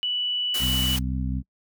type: tone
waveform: sine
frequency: 2960 Hz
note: F#7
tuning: in tune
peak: -23 dBFS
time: 0.03-0.96 s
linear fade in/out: 0 ms
type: noise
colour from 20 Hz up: white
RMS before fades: -31 dBFS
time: 0.54-0.99 s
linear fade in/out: 5 ms
type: harmonic tone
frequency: 64.2 Hz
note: C2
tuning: 32 cents flat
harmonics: 1 / 2 / 3 / 4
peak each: -27 / -30 / -32 / -33 dBFS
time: 0.59-1.43 s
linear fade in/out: 50 ms
effects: noise-tail reverb RT60 0.1 s tail -24 dB re dry